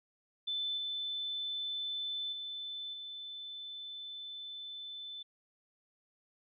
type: tone with level steps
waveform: sine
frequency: 3520 Hz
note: A7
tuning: in tune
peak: -33 / -35 / -39 / -42 dBFS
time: 0.47-5.23 s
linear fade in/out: 10 ms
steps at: 0.77 / 2.32 / 2.93 s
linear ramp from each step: 10 ms
effects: none